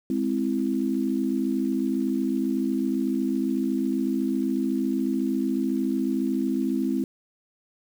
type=chord; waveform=sine; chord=Ab augmented; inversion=none; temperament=equal; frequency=207.7 / 261.6 / 329.6 Hz; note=Ab3 / C4 / E4; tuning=0 / 0 / 0 cents; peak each=-28 / -25 / -28 dBFS; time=0.1-7.04 s; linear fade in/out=2 ms; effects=8-bit